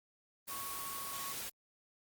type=tone in noise; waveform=sine; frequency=1108.7 Hz; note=C#6; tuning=in tune; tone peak=-45 dBFS; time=0.49-1.34 s; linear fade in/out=20 ms; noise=white; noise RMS=-42 dBFS; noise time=0.47-1.5 s; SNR=-6 dB; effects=Opus 24 kbps